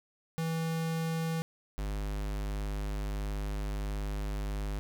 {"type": "tone pair in turn", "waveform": "square", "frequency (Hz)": [163.1, 50.75], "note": ["E3", "G#1"], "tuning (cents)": [-18, -39], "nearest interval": "octave + minor sixth", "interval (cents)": 2021, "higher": "first", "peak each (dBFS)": [-31, -33], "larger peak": "first", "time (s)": [[0.38, 1.42], [1.78, 4.79]], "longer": "second", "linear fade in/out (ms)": 0, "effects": []}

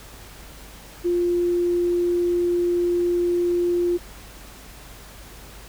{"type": "tone", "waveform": "sine", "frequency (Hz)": 350, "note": "F4", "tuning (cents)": 4, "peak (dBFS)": -18, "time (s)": [1.04, 3.98], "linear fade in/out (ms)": 20, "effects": ["added 50 Hz sine -44 dBFS peak until 5.68 s", "pink hiss -44 dBFS RMS until 5.68 s"]}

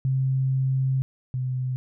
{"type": "tone pair in turn", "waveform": "sine", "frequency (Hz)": [132.4, 128.19], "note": ["C3", "C3"], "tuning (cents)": [21, -35], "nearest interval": "minor second", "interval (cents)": 56, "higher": "first", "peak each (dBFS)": [-20, -24], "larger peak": "first", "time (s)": [[0.05, 1.02], [1.34, 1.76]], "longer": "first", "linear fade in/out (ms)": 0, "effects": []}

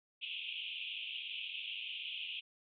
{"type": "band-pass noise", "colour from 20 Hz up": "pink", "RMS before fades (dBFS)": -43, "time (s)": [0.21, 2.41], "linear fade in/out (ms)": 20, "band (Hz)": [2500, 3400], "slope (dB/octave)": 96, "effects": []}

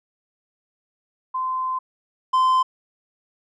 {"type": "tone pair in turn", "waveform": ["sine", "triangle"], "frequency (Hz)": [1033, 1033], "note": ["C6", "C6"], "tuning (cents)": [-22, -22], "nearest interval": "unison", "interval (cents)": 0, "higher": "neither", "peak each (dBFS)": [-22, -13], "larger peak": "second", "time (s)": [[1.34, 1.79], [2.33, 2.63]], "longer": "first", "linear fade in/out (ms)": 10, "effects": ["resampled to 22050 Hz"]}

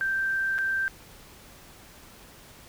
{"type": "tone with dropouts", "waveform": "sine", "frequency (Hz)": 1568, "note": "G6", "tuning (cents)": 0, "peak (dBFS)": -24, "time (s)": [0.01, 0.88], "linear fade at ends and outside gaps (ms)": 0, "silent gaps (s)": [0.582, 0.587], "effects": ["pink hiss -50 dBFS RMS until 2.68 s"]}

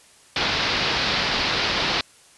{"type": "low-pass noise", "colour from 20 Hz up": "white", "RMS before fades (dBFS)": -23, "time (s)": [0.36, 2.01], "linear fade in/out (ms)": 2, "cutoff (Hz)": 4900, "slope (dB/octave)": 48, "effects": ["white hiss -52 dBFS RMS until 2.37 s", "resampled to 24000 Hz"]}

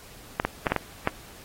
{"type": "clicks", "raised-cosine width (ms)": 0.5, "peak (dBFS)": -7, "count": 6, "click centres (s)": [0.399, 0.45, 0.668, 0.72, 0.763, 1.074], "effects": ["pink hiss -48 dBFS RMS until 1.44 s", "AAC 48 kbps"]}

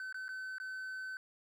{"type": "tone with dropouts", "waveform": "triangle", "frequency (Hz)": 1524, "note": "G6", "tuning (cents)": -49, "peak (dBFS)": -38, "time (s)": [0, 1.17], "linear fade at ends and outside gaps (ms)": 1, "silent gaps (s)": [[0.126, 0.144], [0.282, 0.29], [0.583, 0.6]], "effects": []}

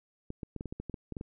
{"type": "clicks", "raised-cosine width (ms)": 3, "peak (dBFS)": -25, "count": 12, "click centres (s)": [0.304, 0.432, 0.563, 0.609, 0.657, 0.725, 0.8, 0.897, 0.942, 1.123, 1.168, 1.211], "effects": []}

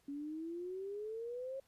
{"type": "exponential sweep", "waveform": "sine", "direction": "up", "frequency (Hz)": [278.6, 545], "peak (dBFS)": -40, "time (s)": [0.08, 1.6], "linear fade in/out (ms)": 5, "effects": ["pink hiss -73 dBFS RMS until 1.67 s", "resampled to 32000 Hz"]}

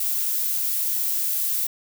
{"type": "noise", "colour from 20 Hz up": "violet", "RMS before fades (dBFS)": -24, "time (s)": [0, 1.67], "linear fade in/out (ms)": 5, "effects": []}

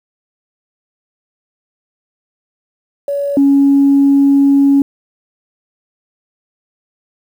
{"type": "tone pair in turn", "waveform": "sine", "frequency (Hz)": [566, 278.4], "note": ["C#5", "C#4"], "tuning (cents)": [36, 8], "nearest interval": "octave", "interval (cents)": 1228, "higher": "first", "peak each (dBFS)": [-14, -5], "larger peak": "second", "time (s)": [[3.08, 3.37], [3.37, 4.82]], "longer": "second", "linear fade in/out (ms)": 2, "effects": ["tanh soft clip ceiling -2 dBFS", "7-bit"]}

